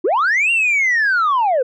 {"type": "linear two-way sweep", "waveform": "sine", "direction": "up then down", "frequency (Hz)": [302.2, 2794, 473.9], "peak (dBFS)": -11, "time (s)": [0.04, 1.63], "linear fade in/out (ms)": 10, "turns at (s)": 0.51, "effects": ["tanh soft clip ceiling -11 dBFS"]}